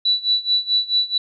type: tone with tremolo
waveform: sine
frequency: 3951 Hz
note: B7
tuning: in tune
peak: -13 dBFS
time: 0.05-1.18 s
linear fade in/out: 5 ms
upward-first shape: sine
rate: 4.6 Hz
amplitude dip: 90%
effects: none